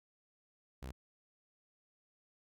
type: tone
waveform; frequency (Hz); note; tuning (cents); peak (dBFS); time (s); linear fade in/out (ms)
sawtooth; 64.8; C2; -16; -39; 0.82-0.92; 10
effects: none